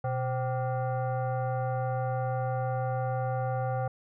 sine tone with frequency modulation, 123.47 Hz, B2, in tune, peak -27 dBFS, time 0.04-3.88 s, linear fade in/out 5 ms, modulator 647 Hz, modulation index 1.1, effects none

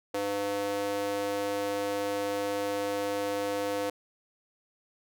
square tone with high-pass filter, 100.9 Hz, G#2, 49 cents flat, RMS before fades -31 dBFS, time 0.14-3.9 s, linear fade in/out 5 ms, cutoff 440 Hz, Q 3, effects none

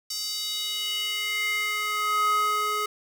square tone with high-pass filter sweep, 421.2 Hz, G#4, 24 cents sharp, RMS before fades -27 dBFS, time 0.1-2.86 s, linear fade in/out 5 ms, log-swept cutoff 5100 to 860 Hz, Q 3.7, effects 9-bit

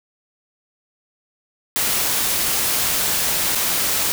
white noise with dropouts, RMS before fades -20 dBFS, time 1.76-4.12 s, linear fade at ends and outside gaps 0 ms, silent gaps 3.55-3.555 s, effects none

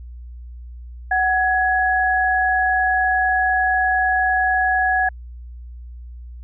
sine tone pair together, 746 / 1674.7 Hz, F#5 / G#6, +14 / +14 cents, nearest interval octave + major second, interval 1400 cents, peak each -18 dBFS, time 1.11-5.09 s, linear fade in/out 5 ms, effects added 60 Hz sine -33 dBFS peak until 6.43 s

